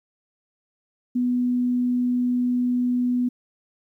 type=tone; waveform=sine; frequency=246.9 Hz; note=B3; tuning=in tune; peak=-19 dBFS; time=1.15-3.29 s; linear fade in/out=10 ms; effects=10-bit